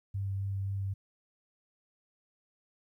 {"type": "tone with vibrato", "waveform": "sine", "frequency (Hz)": 98, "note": "G2", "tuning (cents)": 0, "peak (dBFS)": -31, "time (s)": [0.14, 0.94], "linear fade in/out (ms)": 10, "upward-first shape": "sine", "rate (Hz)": 3.8, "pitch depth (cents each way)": 10, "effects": ["12-bit"]}